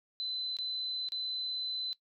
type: tone with dropouts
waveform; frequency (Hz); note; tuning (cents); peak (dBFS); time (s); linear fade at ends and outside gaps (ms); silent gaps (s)
sine; 4031; B7; +35; -33; 0.2-1.93; 0; 0.568-0.587 / 1.087-1.121
effects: noise-tail reverb RT60 0.1 s tail -20 dB re dry